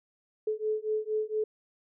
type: beating tone pair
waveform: sine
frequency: 429 / 433.3 Hz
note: A4 / A4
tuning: -44 / -27 cents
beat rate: 4.3 Hz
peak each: -31 dBFS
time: 0.47-1.44 s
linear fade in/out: 5 ms
effects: none